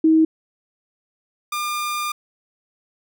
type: tone pair in turn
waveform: sine / sawtooth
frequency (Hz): 318.6 / 1202.9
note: D#4 / D6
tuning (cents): +41 / +41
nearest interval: octave + major seventh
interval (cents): 2300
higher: second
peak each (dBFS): -11 / -19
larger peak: first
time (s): 0.04-0.25 / 1.52-2.12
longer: second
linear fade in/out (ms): 5
effects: none